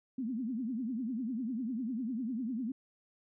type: tone with vibrato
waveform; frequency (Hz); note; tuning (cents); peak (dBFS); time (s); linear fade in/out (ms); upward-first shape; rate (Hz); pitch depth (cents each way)
sine; 239.5; A#3; +47; -33; 0.18-2.72; 5; triangle; 10; 250
effects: none